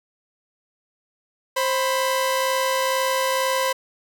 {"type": "tone pair together", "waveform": "sawtooth", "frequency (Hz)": [528, 993.9], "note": ["C5", "B5"], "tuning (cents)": [16, 11], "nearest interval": "major seventh", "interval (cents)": 1095, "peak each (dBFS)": [-18, -20], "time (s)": [1.56, 3.73], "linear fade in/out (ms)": 10, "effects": []}